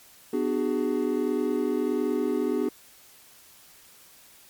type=chord; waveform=triangle; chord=G# half-diminished seventh; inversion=first; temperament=just; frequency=249.2 / 299 / 373.8 / 415.3 Hz; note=B3 / D4 / F#4 / G#4; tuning=+16 / +31 / +18 / 0 cents; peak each=-27 dBFS; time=0.33-2.69 s; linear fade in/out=5 ms; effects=white hiss -53 dBFS RMS until 4.49 s + MP3 96 kbps